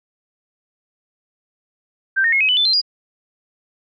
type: tone with pitch steps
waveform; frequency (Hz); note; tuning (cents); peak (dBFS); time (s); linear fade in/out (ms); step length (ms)
sine; 1566 / 1840.9 / 2164 / 2544 / 2991 / 3516 / 4133 / 4858; G6 / A#6 / C#7 / D#7 / F#7 / A7 / C8 / D#8; -2 / -22 / -42 / +38 / +18 / -2 / -22 / -42; -13; 2.16-2.816; 20; 82
effects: none